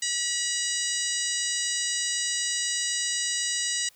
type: harmonic tone with a mistuned harmonic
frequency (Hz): 968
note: B5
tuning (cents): -35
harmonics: 2 / 3 / 4 / 5 / 6 / 7 / 8 / 9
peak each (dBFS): -34 / -34 / -34 / -34 / -34 / -34 / -34 / -34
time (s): 0.02-3.89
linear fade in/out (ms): 5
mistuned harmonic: 9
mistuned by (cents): -62
effects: white hiss -59 dBFS RMS until 3.95 s